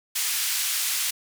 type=band-pass noise; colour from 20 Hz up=white; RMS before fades=-26 dBFS; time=0.15-1.11 s; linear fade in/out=10 ms; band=1800 to 13000 Hz; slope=12 dB/octave; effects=none